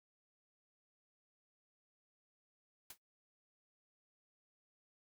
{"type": "noise with exponential decay", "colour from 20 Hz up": "white", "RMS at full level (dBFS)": -45, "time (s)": [2.9, 2.98], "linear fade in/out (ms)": 5, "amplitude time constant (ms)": 17, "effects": ["noise-tail reverb RT60 0.1 s tail -18 dB re dry"]}